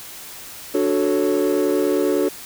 triangle chord, D major seventh, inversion none, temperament equal, 293.7 / 370 / 440 / 554.4 Hz, D4 / F#4 / A4 / C#5, 0 / 0 / 0 / 0 cents, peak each -19 / -18 / -19 / -22 dBFS, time 0.74-2.29 s, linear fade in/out 10 ms, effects tanh soft clip ceiling -9 dBFS + white hiss -37 dBFS RMS until 2.45 s

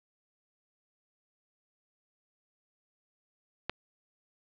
click, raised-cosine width 0.3 ms, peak -15 dBFS, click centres 3.696 s, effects resampled to 11025 Hz + 7-bit

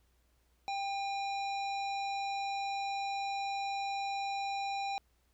harmonic tone with a mistuned harmonic, 792 Hz, G5, 18 cents sharp, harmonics 1 / 3 / 5 / 7 / 9, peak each -34 / -43 / -45 / -52 / -57 dBFS, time 0.68-4.98 s, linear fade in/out 0 ms, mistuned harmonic 3, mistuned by +37 cents, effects added 60 Hz sine -70 dBFS peak until 5.33 s + pink hiss -75 dBFS RMS until 5.33 s

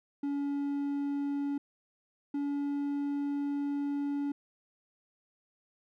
triangle tone pair in turn, 283.4 / 284.9 Hz, C#4 / C#4, +38 / +48 cents, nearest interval unison, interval 10 cents, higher second, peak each -28 dBFS, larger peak neither, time 0.23-1.58 / 2.34-4.32 s, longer second, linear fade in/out 5 ms, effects none

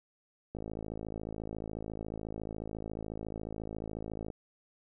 click train, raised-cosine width 2 ms, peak -26 dBFS, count 204, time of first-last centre 0.55-4.302 s, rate 54.1 Hz, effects none

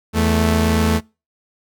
sawtooth tone pair together, 82.41 / 219.3 Hz, E2 / A3, 0 / -6 cents, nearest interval octave + perfect fourth, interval 1694 cents, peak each -13 dBFS, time 0.13-1.01 s, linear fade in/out 50 ms, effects noise-tail reverb RT60 0.3 s tail -26 dB re dry

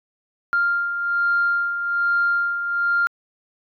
sine beating tone pair, 1396 / 1397.2 Hz, F6 / F6, -1 / 0 cents, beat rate 1.2 Hz, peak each -26 / -18 dBFS, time 0.53-3.07 s, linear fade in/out 0 ms, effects tanh soft clip ceiling -11 dBFS

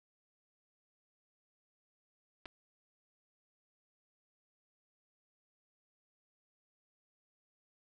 clicks, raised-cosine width 0.3 ms, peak -30 dBFS, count 2, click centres 2.456 / 2.459 s, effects none

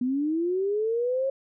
sine linear sweep, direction up, 242.6 to 546 Hz, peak -23 dBFS, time 0.01-1.3 s, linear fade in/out 5 ms, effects none

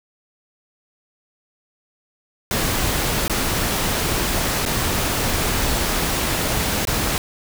pink noise with dropouts, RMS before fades -21 dBFS, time 2.51-7.18 s, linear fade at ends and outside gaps 1 ms, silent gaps 3.28-3.297 / 4.653-4.661 / 6.852-6.872 s, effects none

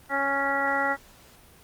click train, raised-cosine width 0.2 ms, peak -38 dBFS, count 7, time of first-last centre 0.06-0.395 s, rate 17.9 Hz
harmonic tone, 277.2 Hz, C#4, in tune, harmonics 1 / 2 / 3 / 4 / 5 / 6 / 7, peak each -35 / -31 / -28 / -36 / -28 / -36 / -28 dBFS, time 0.09-0.97 s, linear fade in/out 50 ms
effects pink hiss -53 dBFS RMS until 1.63 s + Opus 32 kbps

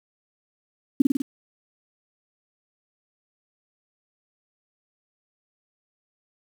sine tone with echo, 272.3 Hz, C#4, 31 cents flat, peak -10 dBFS, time 1-1.02 s, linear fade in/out 5 ms, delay 50 ms, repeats 4, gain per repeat -3 dB, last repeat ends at 1.22 s, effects 7-bit

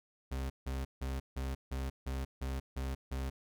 40% pulse tone bursts, 66.4 Hz, C2, 26 cents sharp, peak -34 dBFS, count 9, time 0.31-3.3 s, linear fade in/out 10 ms, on 190 ms, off 160 ms, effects none

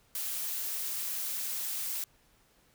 blue noise, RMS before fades -35 dBFS, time 0.15-2.04 s, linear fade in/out 2 ms, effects pink hiss -66 dBFS RMS until 2.74 s

